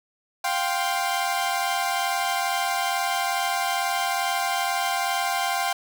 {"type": "chord", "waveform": "sawtooth", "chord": "F suspended second", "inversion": "none", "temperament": "equal with one note detuned", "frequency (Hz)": [701.7, 784, 1046.5], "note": ["F5", "G5", "C6"], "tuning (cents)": [8, 0, 0], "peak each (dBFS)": [-24, -22, -26], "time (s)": [0.44, 5.73], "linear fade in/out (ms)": 5, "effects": []}